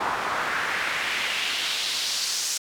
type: noise with band-pass filter sweep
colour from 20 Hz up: pink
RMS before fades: -27 dBFS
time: 0-2.58 s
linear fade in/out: 10 ms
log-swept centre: 1000 to 6400 Hz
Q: 1.8
effects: none